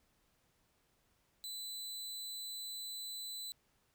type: tone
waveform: sawtooth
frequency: 4000 Hz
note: B7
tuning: 21 cents sharp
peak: -39 dBFS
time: 1.44-3.52 s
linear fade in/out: 0 ms
effects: pink hiss -75 dBFS RMS until 3.94 s